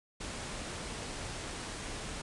pink low-pass noise, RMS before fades -41 dBFS, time 0.2-2.22 s, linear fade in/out 10 ms, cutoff 10000 Hz, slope 96 dB/octave, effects none

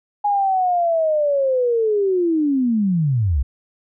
sine linear sweep, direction down, 830.6 to 58.27 Hz, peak -15 dBFS, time 0.24-3.43 s, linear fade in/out 10 ms, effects none

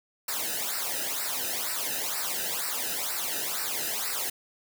white noise with flanger, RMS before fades -31 dBFS, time 0.28-4.3 s, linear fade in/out 5 ms, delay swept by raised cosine 0.3 to 0.92 ms, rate 2.1 Hz, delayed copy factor -0.85, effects none

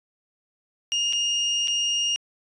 35% pulse tone with dropouts, 2839 Hz, F7, 28 cents sharp, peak -20 dBFS, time 0.92-2.16 s, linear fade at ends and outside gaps 0 ms, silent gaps 1.126-1.132 / 1.674-1.681 s, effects resampled to 22050 Hz

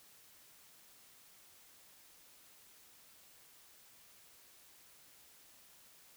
silence, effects white hiss -62 dBFS RMS until 6.16 s

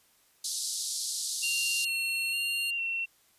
pink band-pass noise, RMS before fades -34 dBFS, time 0.44-1.85 s, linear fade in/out 5 ms, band 4000 to 11000 Hz, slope 48 dB/octave
sine tone with vibrato, 2745 Hz, F7, 31 cents flat, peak -29 dBFS, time 1.42-3.06 s, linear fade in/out 20 ms, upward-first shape square, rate 1.1 Hz, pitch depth 19 cents each way
25% pulse tone, 4294 Hz, C8, 44 cents sharp, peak -30 dBFS, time 1.43-2.71 s, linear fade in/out 10 ms
effects white hiss -65 dBFS RMS until 3.38 s + resampled to 32000 Hz

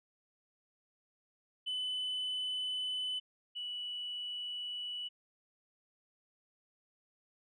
sine tone pair in turn, 3010 / 2951 Hz, F#7 / F#7, +29 / -5 cents, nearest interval unison, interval 34 cents, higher first, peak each -32 / -37 dBFS, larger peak first, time 1.66-3.2 / 3.55-5.09 s, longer neither, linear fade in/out 20 ms, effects tanh soft clip ceiling -32 dBFS

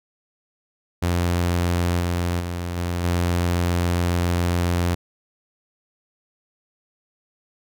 sawtooth tone with level steps, 87.31 Hz, F2, in tune, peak -15 / -17 / -22 / -19 / -15 dBFS, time 1.02-4.95 s, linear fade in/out 10 ms, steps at 1.99 / 2.39 / 2.76 / 3.03 s, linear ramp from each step 20 ms, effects none

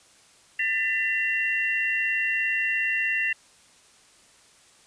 sine tone cluster, 1784 / 2001 / 2741 Hz, A6 / B6 / F7, +23 / +22 / -33 cents, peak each -27 dBFS, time 0.59-3.33 s, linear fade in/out 5 ms, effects white hiss -56 dBFS RMS until 4.86 s + resampled to 22050 Hz

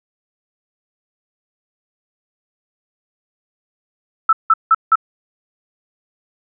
sine tone bursts, 1318.5 Hz, E6, in tune, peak -7 dBFS, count 4, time 4.29-4.956 s, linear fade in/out 5 ms, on 39 ms, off 170 ms, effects none

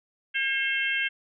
harmonic tone with a mistuned harmonic, 538 Hz, C5, 48 cents sharp, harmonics 3 / 4 / 5 / 6, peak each -28 / -29 / -30 / -33 dBFS, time 0.34-1.09 s, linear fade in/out 20 ms, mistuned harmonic 6, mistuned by -41 cents, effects none

